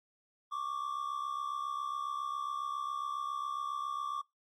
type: tone pair together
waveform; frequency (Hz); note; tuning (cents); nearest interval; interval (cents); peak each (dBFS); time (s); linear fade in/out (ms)
triangle; 1107.4 / 1174.7; C#6 / D6; -2 / 0; minor second; 102; -37 / -35; 0.51-4.22; 20
effects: noise-tail reverb RT60 0.2 s tail -23 dB re dry + AAC 64 kbps